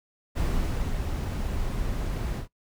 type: noise with ADSR envelope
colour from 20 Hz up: brown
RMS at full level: -25 dBFS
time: 0.35-2.48 s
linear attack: 29 ms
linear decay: 530 ms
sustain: -4 dB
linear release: 110 ms
effects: noise-tail reverb RT60 0.1 s tail -18 dB re dry